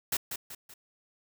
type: noise with echo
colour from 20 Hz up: white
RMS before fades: -29 dBFS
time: 0.12-0.17 s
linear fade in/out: 5 ms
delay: 190 ms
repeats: 3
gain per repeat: -7 dB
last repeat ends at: 0.74 s
effects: none